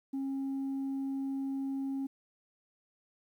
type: tone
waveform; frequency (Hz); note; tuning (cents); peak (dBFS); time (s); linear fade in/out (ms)
sine; 271.3; C#4; -37; -30; 0.13-2.07; 10
effects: tanh soft clip ceiling -31 dBFS + 11-bit